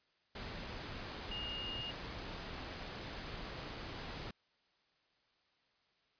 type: tone in noise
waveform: sine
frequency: 2843 Hz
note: F7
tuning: 30 cents sharp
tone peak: -41 dBFS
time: 1.31-1.91 s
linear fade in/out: 5 ms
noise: pink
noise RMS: -45 dBFS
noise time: 0.35-4.31 s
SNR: +1 dB
effects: white hiss -75 dBFS RMS until 6.19 s + resampled to 11025 Hz